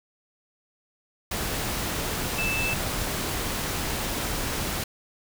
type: tone in noise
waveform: sine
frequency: 2637 Hz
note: E7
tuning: in tune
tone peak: -26 dBFS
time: 2.38-2.74 s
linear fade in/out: 5 ms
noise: pink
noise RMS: -29 dBFS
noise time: 1.31-4.84 s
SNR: 0 dB
effects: none